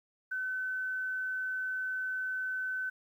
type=tone; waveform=sine; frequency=1518 Hz; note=F#6; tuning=44 cents sharp; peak=-32 dBFS; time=0.31-2.9 s; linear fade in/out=10 ms; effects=11-bit